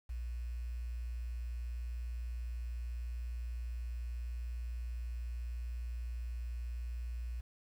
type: tone with quantisation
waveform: sine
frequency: 59.6 Hz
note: A#1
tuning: 39 cents sharp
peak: -37 dBFS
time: 0.09-7.41 s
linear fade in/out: 10 ms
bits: 10
effects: none